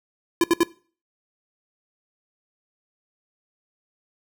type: tone bursts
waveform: square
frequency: 340.4 Hz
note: F4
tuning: 44 cents flat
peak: -15 dBFS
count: 3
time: 0.41-0.633 s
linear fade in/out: 2 ms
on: 29 ms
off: 68 ms
effects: noise-tail reverb RT60 0.4 s tail -20 dB re dry